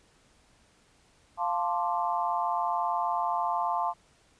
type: chord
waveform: sine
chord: D minor seventh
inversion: first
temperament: equal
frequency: 698.5 / 880 / 1046.5 / 1174.7 Hz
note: F5 / A5 / C6 / D6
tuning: 0 / 0 / 0 / 0 cents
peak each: -31 / -30 / -31 / -36 dBFS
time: 1.37-3.94 s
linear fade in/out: 50 ms
effects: pink hiss -63 dBFS RMS until 4.39 s + resampled to 22050 Hz